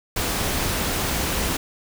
pink noise, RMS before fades -24 dBFS, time 0.16-1.57 s, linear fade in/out 5 ms, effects none

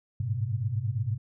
sine tone cluster, 101.2 / 110 / 127.1 Hz, G#2 / A2 / C3, -44 / 0 / -50 cents, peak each -31 dBFS, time 0.2-1.18 s, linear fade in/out 5 ms, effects none

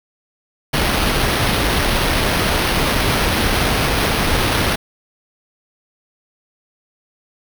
pink noise with sample-and-hold, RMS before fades -17 dBFS, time 0.73-4.76 s, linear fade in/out 10 ms, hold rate 7350 Hz, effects none

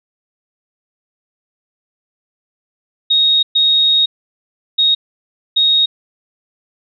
sine tone bursts at uneven times, 3750 Hz, A#7, 10 cents sharp, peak -9 dBFS, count 4, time 3.1-3.43 / 3.55-4.06 / 4.78-4.95 / 5.56-5.86 s, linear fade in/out 10 ms, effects none

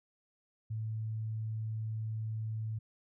sine tone, 110 Hz, A2, in tune, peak -34 dBFS, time 0.7-2.79 s, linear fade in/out 10 ms, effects none

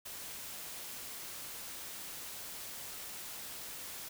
white noise, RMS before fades -45 dBFS, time 0.05-4.09 s, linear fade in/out 10 ms, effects none

